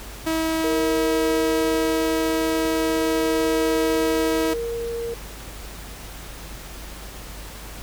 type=tone; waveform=sawtooth; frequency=322.1 Hz; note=E4; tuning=40 cents flat; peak=-17 dBFS; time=0.26-4.54 s; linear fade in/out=10 ms
type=tone with tremolo; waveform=sine; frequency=466.2 Hz; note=A#4; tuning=in tune; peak=-21 dBFS; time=0.64-5.14 s; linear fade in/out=2 ms; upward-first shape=sine; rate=0.4 Hz; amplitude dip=40%
effects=added 50 Hz sine -38 dBFS peak until 7.82 s + pink hiss -39 dBFS RMS until 7.82 s